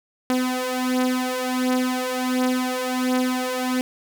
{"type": "beating tone pair", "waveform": "sawtooth", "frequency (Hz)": [253, 254.4], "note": ["B3", "C4"], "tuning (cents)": [42, -48], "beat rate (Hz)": 1.4, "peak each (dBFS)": [-21, -19], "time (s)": [0.3, 3.81], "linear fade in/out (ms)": 0, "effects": ["8-bit"]}